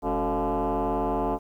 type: tone with frequency modulation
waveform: sine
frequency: 208.5 Hz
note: G#3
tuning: 7 cents sharp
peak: -22 dBFS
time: 0.02-1.39 s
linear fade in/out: 50 ms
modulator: 163 Hz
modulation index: 4.8
effects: tanh soft clip ceiling -19 dBFS + 10-bit